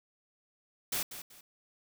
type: noise with echo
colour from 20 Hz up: white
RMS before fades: -33 dBFS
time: 0.92-1.03 s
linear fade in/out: 5 ms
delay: 190 ms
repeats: 2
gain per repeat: -11 dB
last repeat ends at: 1.41 s
effects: none